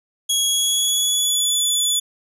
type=tone with pitch glide; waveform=20% pulse; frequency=3322 to 3453 Hz; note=G#7 to A7; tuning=0 to -33 cents; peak=-11 dBFS; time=0.29-2 s; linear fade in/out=10 ms; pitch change=+67 cents; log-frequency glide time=0.48-1.56 s; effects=none